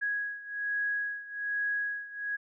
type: beating tone pair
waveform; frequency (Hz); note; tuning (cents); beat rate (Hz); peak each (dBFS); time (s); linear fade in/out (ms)
sine; 1660 / 1661.2; G#6 / G#6; -1 / 0; 1.2; -32 / -35; 0.01-2.37; 20
effects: none